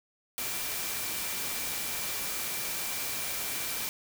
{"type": "tone in noise", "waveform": "sine", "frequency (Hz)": 2349, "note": "D7", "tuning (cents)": 0, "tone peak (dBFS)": -44, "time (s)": [0.38, 3.89], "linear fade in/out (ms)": 0, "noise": "white", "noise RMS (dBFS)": -34, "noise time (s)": [0.38, 3.89], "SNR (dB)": -13, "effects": []}